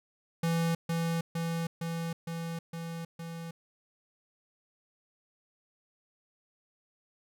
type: tone with echo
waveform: square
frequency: 166.5 Hz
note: E3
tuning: 18 cents sharp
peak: -27 dBFS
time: 0.43-0.75 s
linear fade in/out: 5 ms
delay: 460 ms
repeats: 6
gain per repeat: -2 dB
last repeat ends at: 3.51 s
effects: none